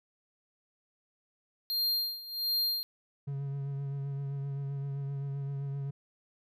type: tone with tremolo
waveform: square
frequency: 4200 Hz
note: C8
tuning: 6 cents sharp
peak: -27 dBFS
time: 1.7-2.83 s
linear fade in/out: 0 ms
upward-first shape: sine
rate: 1.4 Hz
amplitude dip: 85%
type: tone with vibrato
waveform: triangle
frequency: 139.2 Hz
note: C#3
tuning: 8 cents sharp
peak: -31 dBFS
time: 3.27-5.91 s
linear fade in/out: 10 ms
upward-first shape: triangle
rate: 7.7 Hz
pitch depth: 28 cents each way
effects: none